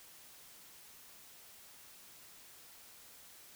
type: silence
effects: white hiss -57 dBFS RMS until 3.55 s